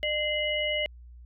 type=tone cluster; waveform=sine; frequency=603 / 2072 / 2927 Hz; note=D5 / C7 / F#7; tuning=+46 / -17 / -19 cents; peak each=-30 dBFS; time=0.03-0.86 s; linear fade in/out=0 ms; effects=added 60 Hz sine -45 dBFS peak until 1.25 s